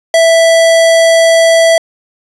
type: tone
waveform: square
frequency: 659.3 Hz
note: E5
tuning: in tune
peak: -5 dBFS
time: 0.14-1.78 s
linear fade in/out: 2 ms
effects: resampled to 24000 Hz + 7-bit